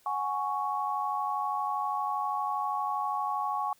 sine chord, F# suspended second, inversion none, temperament just, 740 / 832.5 / 1110 Hz, F#5 / G#5 / C#6, 0 / +4 / +2 cents, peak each -36 / -32 / -31 dBFS, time 0.06-3.73 s, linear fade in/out 2 ms, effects white hiss -64 dBFS RMS until 3.79 s

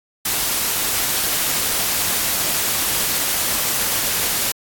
white noise, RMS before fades -20 dBFS, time 0.25-4.52 s, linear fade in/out 5 ms, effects AAC 64 kbps

